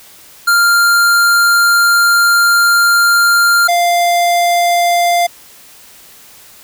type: tone pair in turn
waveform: square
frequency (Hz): 1395 / 696.1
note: F6 / F5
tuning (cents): -2 / -6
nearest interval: octave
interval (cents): 1204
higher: first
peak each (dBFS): -8 / -10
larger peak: first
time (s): 0.47-3.68 / 3.68-5.27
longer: first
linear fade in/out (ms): 10
effects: white hiss -40 dBFS RMS until 6.63 s